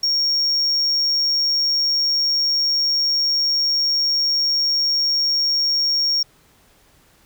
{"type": "tone", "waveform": "triangle", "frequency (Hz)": 5550, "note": "F8", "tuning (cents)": -12, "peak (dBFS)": -15, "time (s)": [0.03, 6.23], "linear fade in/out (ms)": 5, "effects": ["pink hiss -55 dBFS RMS until 7.25 s"]}